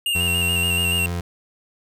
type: tone with vibrato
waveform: square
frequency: 2784 Hz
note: F7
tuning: 6 cents flat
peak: -20 dBFS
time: 0.06-1.06 s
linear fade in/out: 2 ms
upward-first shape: square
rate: 7 Hz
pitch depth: 29 cents each way
type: tone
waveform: 30% pulse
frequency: 87 Hz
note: F2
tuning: 6 cents flat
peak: -21 dBFS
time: 0.15-1.21 s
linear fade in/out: 5 ms
effects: none